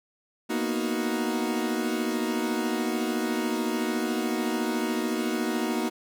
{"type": "chord", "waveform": "40% pulse", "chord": "B major seventh", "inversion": "third", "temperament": "equal", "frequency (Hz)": [233.1, 246.9, 311.1, 370], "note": ["A#3", "B3", "D#4", "F#4"], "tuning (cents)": [0, 0, 0, 0], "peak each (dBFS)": [-29, -33, -30, -31], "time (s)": [0.49, 5.9], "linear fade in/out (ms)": 20, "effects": []}